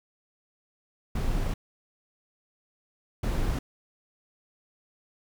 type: noise bursts at uneven times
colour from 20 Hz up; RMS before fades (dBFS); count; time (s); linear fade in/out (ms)
brown; -27; 2; 1.15-1.54 / 3.23-3.59; 5
effects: none